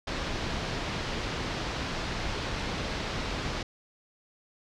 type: low-pass noise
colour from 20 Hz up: pink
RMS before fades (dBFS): -33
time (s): 0.07-3.63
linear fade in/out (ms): 5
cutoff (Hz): 5300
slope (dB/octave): 24
effects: none